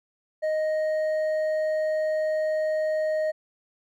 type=tone with hard clipping; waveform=sine; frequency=622.3 Hz; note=D#5; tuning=in tune; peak=-24 dBFS; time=0.42-3.32 s; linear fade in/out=20 ms; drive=4 dB; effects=none